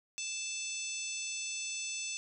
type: harmonic tone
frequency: 879 Hz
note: A5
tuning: 2 cents flat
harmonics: 3 / 4 / 5 / 6 / 7 / 8 / 9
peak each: -41 / -46 / -49 / -47 / -41 / -51 / -43 dBFS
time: 0.18-2.17 s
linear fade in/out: 0 ms
effects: none